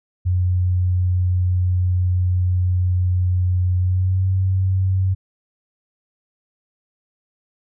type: tone with pitch glide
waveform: sine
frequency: 90.6 to 94.39 Hz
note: F#2 to F#2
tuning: -36 to +35 cents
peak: -15 dBFS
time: 0.25-5.15 s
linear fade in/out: 20 ms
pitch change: +71 cents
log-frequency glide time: 3.77-4.26 s
effects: none